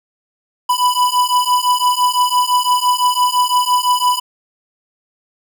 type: beating tone pair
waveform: square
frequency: 989 / 994.9 Hz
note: B5 / B5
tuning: +2 / +12 cents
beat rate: 5.9 Hz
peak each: -16 dBFS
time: 0.69-4.2 s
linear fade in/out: 10 ms
effects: none